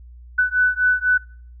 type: beating tone pair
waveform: sine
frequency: 1493 / 1497 Hz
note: F#6 / F#6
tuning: +15 / +20 cents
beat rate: 4 Hz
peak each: -18 dBFS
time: 0.38-1.18 s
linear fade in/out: 10 ms
effects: noise-tail reverb RT60 0.5 s tail -24 dB re dry + added 60 Hz sine -39 dBFS peak until 1.6 s